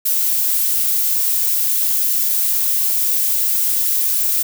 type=noise; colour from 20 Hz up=violet; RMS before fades=-17 dBFS; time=0.05-4.43 s; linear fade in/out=10 ms; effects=none